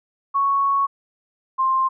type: tone pair in turn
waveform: sine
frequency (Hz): 1108.7 / 1053.4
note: C#6 / C6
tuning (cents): 0 / +11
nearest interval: minor second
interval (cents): 89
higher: first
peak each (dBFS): -16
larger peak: neither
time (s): 0.34-0.87 / 1.58-1.89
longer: first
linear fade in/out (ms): 20
effects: none